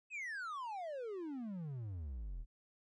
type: exponential sweep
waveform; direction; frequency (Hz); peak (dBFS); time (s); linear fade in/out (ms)
triangle; down; 2621 to 36; -39; 0.1-2.46; 50
effects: resampled to 22050 Hz